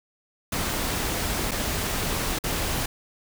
pink noise with dropouts, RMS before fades -27 dBFS, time 0.52-2.86 s, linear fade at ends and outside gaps 5 ms, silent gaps 1.511-1.516 / 2.388-2.438 s, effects none

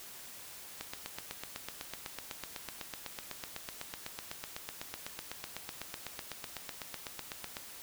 click train, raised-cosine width 0.2 ms, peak -21 dBFS, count 55, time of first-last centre 0.81-7.568 s, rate 7.99 Hz, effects white hiss -49 dBFS RMS until 7.82 s

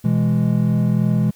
triangle chord, E major, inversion second, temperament equal with one note detuned, 123.97 / 164.81 / 207.7 Hz, B2 / E3 / G#3, +7 / 0 / 0 cents, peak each -17 dBFS, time 0.04-1.31 s, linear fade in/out 10 ms, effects white hiss -53 dBFS RMS until 1.35 s

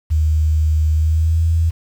sine tone with pitch glide, 77.78 to 82.12 Hz, D#2 to E2, 0 to -6 cents, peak -12 dBFS, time 0.1-1.71 s, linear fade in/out 20 ms, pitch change +94 cents, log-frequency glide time 0.94-1.43 s, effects 7-bit

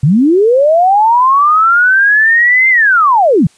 sine linear two-way sweep, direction up then down, 124.6 to 2100 to 124.6 Hz, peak -5 dBFS, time 0.03-3.47 s, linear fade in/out 5 ms, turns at 2.69 s, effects white hiss -48 dBFS RMS until 3.57 s + resampled to 22050 Hz

